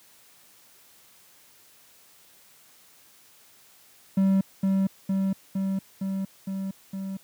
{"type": "tone with echo", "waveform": "triangle", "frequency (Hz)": 193, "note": "G3", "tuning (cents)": -27, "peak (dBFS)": -16, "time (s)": [4.17, 4.41], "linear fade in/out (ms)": 5, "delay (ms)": 460, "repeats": 6, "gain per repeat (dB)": -2, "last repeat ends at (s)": 7.17, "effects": ["white hiss -56 dBFS RMS until 7.23 s", "high-pass 80 Hz 12 dB/octave"]}